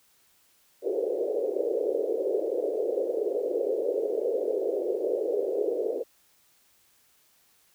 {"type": "band-pass noise", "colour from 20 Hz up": "pink", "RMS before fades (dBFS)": -28, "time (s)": [0.82, 6.04], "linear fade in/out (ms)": 50, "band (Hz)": [390, 530], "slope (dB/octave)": 48, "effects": ["white hiss -64 dBFS RMS until 7.74 s"]}